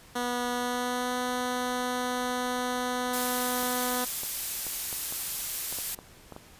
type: tone with pitch glide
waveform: 10% pulse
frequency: 244.5 to 248.9 Hz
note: B3 to B3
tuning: -17 to +14 cents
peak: -20 dBFS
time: 0.15-4.05 s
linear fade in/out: 10 ms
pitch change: +31 cents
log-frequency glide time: 0.51-1.15 s
type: noise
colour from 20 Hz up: blue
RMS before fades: -31 dBFS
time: 3.13-5.95 s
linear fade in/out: 5 ms
type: clicks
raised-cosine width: 1 ms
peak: -27 dBFS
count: 10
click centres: 3.631 / 4.234 / 4.667 / 4.928 / 5.124 / 5.726 / 5.787 / 5.989 / 6.323 / 6.364 s
effects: pink hiss -53 dBFS RMS until 6.59 s + resampled to 32000 Hz